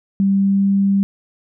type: tone with pitch glide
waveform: sine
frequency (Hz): 196 to 197.25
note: G3 to G3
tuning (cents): 0 to +11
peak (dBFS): -12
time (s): 0.2-1.03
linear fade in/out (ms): 0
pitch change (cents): +11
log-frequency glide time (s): 0.31-0.68
effects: none